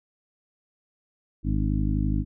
harmonic tone with a mistuned harmonic, 51.91 Hz, G#1, in tune, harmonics 1 / 2 / 3 / 4 / 5 / 6, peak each -25 / -28 / -30 / -31 / -32 / -33 dBFS, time 1.43-2.25 s, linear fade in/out 50 ms, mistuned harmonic 6, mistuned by -39 cents, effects none

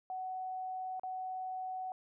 sine tone with dropouts, 747 Hz, F#5, 16 cents sharp, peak -37 dBFS, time 0.1-1.92 s, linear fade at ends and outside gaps 1 ms, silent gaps 0.996-1.034 s, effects none

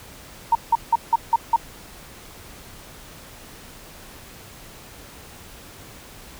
sine tone bursts, 924 Hz, A#5, 16 cents flat, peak -12 dBFS, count 6, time 0.52-1.562 s, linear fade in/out 5 ms, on 32 ms, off 170 ms, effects pink hiss -43 dBFS RMS until 6.39 s

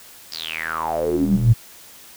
square tone with band-pass filter sweep, 40.34 Hz, E1, 37 cents flat, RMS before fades -20 dBFS, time 0.31-1.54 s, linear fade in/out 20 ms, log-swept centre 5200 to 100 Hz, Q 10, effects white hiss -44 dBFS RMS until 2.16 s

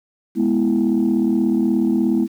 sine chord, E major, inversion first, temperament equal with one note detuned, 210.2 / 246.9 / 329.6 Hz, G#3 / B3 / E4, +21 / 0 / 0 cents, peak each -18 dBFS, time 0.35-2.28 s, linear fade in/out 50 ms, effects tanh soft clip ceiling -9 dBFS + 8-bit

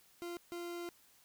40% pulse tone bursts at uneven times, 346.2 Hz, F4, 15 cents flat, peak -40 dBFS, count 2, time 0.22-0.37 / 0.52-0.89 s, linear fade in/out 0 ms, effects white hiss -66 dBFS RMS until 1.24 s

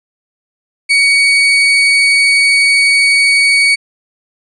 35% pulse tone, 2244 Hz, C#7, 21 cents sharp, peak -5 dBFS, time 0.89-3.76 s, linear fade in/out 20 ms, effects resampled to 22050 Hz

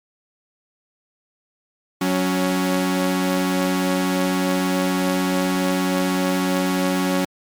sawtooth tone pair together, 184.4 / 278.3 Hz, F#3 / C#4, -6 / +7 cents, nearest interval perfect fifth, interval 713 cents, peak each -17 dBFS, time 2.01-7.25 s, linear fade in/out 5 ms, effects MP3 96 kbps

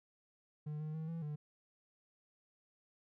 triangle tone with pitch steps, 150.7 / 154 / 158.8 / 165.7 / 149.1 Hz, D3 / D#3 / D#3 / E3 / D3, +45 / -17 / +36 / +9 / +27 cents, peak -37 dBFS, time 0.66-1.36 s, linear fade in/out 10 ms, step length 140 ms, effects none

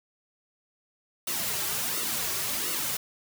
white noise with flanger, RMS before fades -30 dBFS, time 1.27-2.97 s, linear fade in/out 5 ms, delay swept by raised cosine 1.2 to 4.1 ms, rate 1.4 Hz, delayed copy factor -0.7, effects none

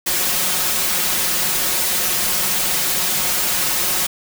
white noise with comb filter, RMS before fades -19 dBFS, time 0.06-4.07 s, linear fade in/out 10 ms, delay 5.5 ms, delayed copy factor +0.75, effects none

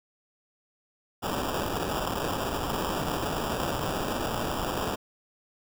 white noise with sample-and-hold, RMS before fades -30 dBFS, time 1.22-4.96 s, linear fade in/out 20 ms, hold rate 2100 Hz, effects none

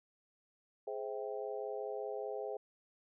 harmonic tone with a mistuned harmonic, 130.81 Hz, C3, in tune, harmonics 3 / 4 / 5 / 6, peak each -41 / -43 / -45 / -47 dBFS, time 0.87-2.57 s, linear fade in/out 5 ms, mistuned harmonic 3, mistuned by +110 cents, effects none

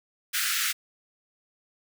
pink high-pass noise, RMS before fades -27 dBFS, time 0.33-0.73 s, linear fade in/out 20 ms, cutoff 1300 Hz, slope 96 dB/octave, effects none

